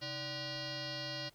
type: tone with frequency modulation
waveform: sine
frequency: 2379 Hz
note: D7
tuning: 22 cents sharp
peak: -38 dBFS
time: 0.01-1.3 s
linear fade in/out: 20 ms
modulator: 449 Hz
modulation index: 5.9
effects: pink hiss -66 dBFS RMS until 1.34 s